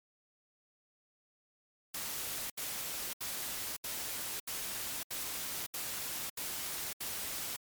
white noise bursts, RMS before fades -39 dBFS, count 9, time 1.94-7.564 s, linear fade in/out 5 ms, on 560 ms, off 73 ms, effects MP3 96 kbps

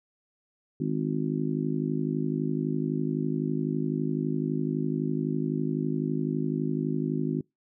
harmonic tone, 51.91 Hz, G#1, in tune, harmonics 3 / 4 / 5 / 6 / 7, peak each -30 / -34 / -30 / -35 / -34 dBFS, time 0.8-7.41 s, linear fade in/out 5 ms, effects noise-tail reverb RT60 0.2 s tail -26 dB re dry

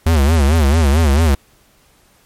square tone with vibrato, 75.3 Hz, D2, 44 cents sharp, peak -10 dBFS, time 0.06-1.35 s, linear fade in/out 5 ms, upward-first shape sine, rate 4.5 Hz, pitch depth 180 cents each way, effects pink hiss -53 dBFS RMS until 2.25 s + MP3 64 kbps

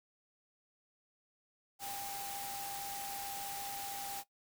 sine tone in noise, 798 Hz, G5, 31 cents sharp, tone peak -43 dBFS, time 1.79-4.24 s, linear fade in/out 50 ms, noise white, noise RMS -44 dBFS, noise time 1.79-4.24 s, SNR -2 dB, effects noise-tail reverb RT60 0.1 s tail -17 dB re dry

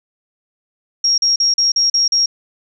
sine tone bursts, 5588 Hz, F8, in tune, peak -11 dBFS, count 7, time 1.04-2.26 s, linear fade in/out 5 ms, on 140 ms, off 40 ms, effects none

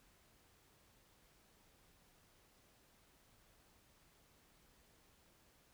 silence, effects pink hiss -70 dBFS RMS until 5.73 s

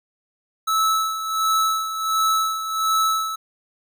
square tone with tremolo, 1306 Hz, E6, 17 cents flat, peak -17 dBFS, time 0.67-3.36 s, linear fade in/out 10 ms, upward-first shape sine, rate 1.4 Hz, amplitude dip 65%, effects none

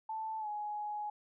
sine tone with pitch glide, 880 to 837.4 Hz, A5 to G#5, 0 to +14 cents, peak -36 dBFS, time 0.09-1.1 s, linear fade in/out 5 ms, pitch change -86 cents, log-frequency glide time 0.39-0.48 s, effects none

